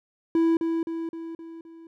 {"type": "tone with echo", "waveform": "triangle", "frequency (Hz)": 329.6, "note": "E4", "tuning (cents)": 0, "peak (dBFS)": -16, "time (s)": [0.35, 0.57], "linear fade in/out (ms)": 2, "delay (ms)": 260, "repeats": 5, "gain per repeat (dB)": -5, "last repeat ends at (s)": 1.87, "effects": []}